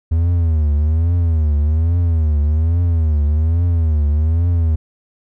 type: tone with vibrato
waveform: triangle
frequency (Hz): 79.8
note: D#2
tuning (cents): +44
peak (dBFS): -10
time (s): 0.11-4.76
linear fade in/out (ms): 10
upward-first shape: triangle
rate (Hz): 1.2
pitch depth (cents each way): 170
effects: none